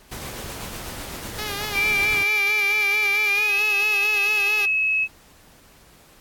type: noise with tremolo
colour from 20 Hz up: pink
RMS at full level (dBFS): -33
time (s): 0.11-2.24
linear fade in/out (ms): 10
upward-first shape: sine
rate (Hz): 8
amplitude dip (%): 25
type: tone with vibrato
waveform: 5% pulse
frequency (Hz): 413.5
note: G#4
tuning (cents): -8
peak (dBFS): -16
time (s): 1.38-4.66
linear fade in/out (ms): 10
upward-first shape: sine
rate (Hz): 4.5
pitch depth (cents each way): 56
type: tone with pitch glide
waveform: sine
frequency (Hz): 2349 to 2576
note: D7 to E7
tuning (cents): 0 to -41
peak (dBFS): -18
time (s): 1.73-5.08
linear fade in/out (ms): 50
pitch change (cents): +159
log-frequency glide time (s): 3.25-3.58
effects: pink hiss -52 dBFS RMS until 6.2 s + AAC 64 kbps